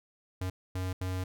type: tone bursts at uneven times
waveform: square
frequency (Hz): 92.5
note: F#2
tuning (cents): 0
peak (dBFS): -32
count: 3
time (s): 0.41-0.5 / 0.75-0.93 / 1.01-1.24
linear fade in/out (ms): 5
effects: none